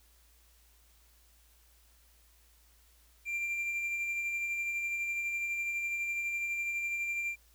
triangle tone with tremolo, 2373 Hz, D7, 17 cents sharp, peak -29 dBFS, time 3.25-7.36 s, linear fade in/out 50 ms, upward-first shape sine, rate 12 Hz, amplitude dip 30%, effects added 57 Hz sine -63 dBFS peak until 7.54 s + white hiss -66 dBFS RMS until 7.54 s

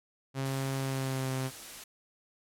sawtooth tone with pitch glide, 134.9 to 131.29 Hz, C#3 to C3, -47 to +6 cents, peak -27 dBFS, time 0.34-1.51 s, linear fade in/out 50 ms, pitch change -47 cents, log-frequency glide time 0.79-1.33 s
white noise, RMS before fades -45 dBFS, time 0.45-1.84 s, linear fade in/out 5 ms
effects low-pass 12000 Hz 12 dB/octave

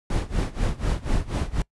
brown noise with tremolo, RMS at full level -21 dBFS, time 0.1-1.62 s, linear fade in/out 2 ms, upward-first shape sine, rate 4.1 Hz, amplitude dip 90%, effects noise-tail reverb RT60 0.1 s tail -24 dB re dry + resampled to 24000 Hz

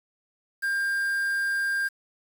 triangle tone with quantisation, 1598 Hz, G6, 33 cents sharp, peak -22 dBFS, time 0.62-1.89 s, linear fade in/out 20 ms, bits 7, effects none

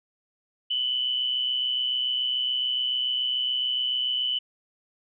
sine tone pair together, 2975 / 3102 Hz, F#7 / G7, +9 / -19 cents, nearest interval minor second, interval 72 cents, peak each -24 / -33 dBFS, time 0.7-4.39 s, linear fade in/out 10 ms, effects none

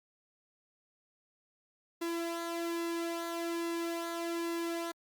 sawtooth tone with flanger, 337.3 Hz, E4, 40 cents sharp, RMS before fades -36 dBFS, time 2.01-4.92 s, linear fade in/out 10 ms, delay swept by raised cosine 1.3 to 2.6 ms, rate 1.2 Hz, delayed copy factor -0.55, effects Opus 48 kbps

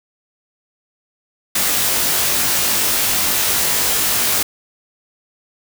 white noise with comb filter, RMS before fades -17 dBFS, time 1.55-4.43 s, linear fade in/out 5 ms, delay 20 ms, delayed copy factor +1, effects none

